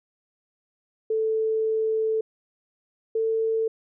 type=tone pair in turn; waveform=sine; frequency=440.5 / 446.4 Hz; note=A4 / A4; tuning=+2 / +25 cents; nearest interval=unison; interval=23 cents; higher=second; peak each=-21 dBFS; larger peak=neither; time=1.1-2.21 / 3.15-3.68 s; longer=first; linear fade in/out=5 ms; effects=none